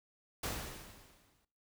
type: noise with exponential decay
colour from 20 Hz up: pink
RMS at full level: -36 dBFS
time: 0.43-1.45 s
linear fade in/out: 5 ms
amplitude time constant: 220 ms
effects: noise-tail reverb RT60 0.5 s tail -19 dB re dry